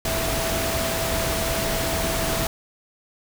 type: tone in noise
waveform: sine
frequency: 659 Hz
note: E5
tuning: 1 cent flat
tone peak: -28 dBFS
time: 0.05-2.47 s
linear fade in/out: 2 ms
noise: pink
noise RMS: -25 dBFS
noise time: 0.05-2.47 s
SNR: -6 dB
effects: none